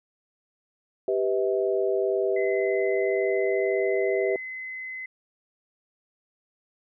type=chord; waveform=sine; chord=E minor; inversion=first; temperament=equal with one note detuned; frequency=392 / 493.9 / 642.7 Hz; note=G4 / B4 / E5; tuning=0 / 0 / -44 cents; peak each=-24 / -28 / -28 dBFS; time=1.08-4.36 s; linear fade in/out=2 ms
type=tone; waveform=sine; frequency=2041 Hz; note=C7; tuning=44 cents flat; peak=-33 dBFS; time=2.36-5.06 s; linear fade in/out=5 ms
effects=none